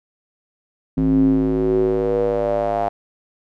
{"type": "tone with band-pass filter sweep", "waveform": "square", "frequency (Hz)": 53.4, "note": "G#1", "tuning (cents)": 49, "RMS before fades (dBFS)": -18, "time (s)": [0.97, 2.89], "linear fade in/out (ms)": 5, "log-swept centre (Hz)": [230, 730], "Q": 6.1, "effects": []}